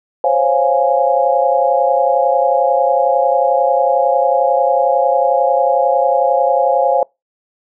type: chord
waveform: sine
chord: Db major seventh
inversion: third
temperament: equal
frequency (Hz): 523.3 / 554.4 / 698.5 / 830.6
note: C5 / Db5 / F5 / Ab5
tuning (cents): 0 / 0 / 0 / 0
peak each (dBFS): -16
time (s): 0.24-7.03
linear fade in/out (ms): 2
effects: noise-tail reverb RT60 0.2 s tail -25 dB re dry